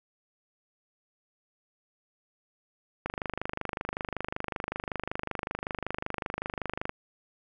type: click train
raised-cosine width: 0.5 ms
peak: -16 dBFS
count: 98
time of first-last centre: 3.06-6.894 s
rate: 25.3 Hz
effects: none